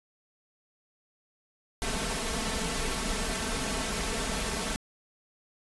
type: noise with comb filter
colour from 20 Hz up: pink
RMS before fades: -31 dBFS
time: 1.82-4.76 s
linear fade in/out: 0 ms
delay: 4.5 ms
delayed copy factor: +0.75
effects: resampled to 24000 Hz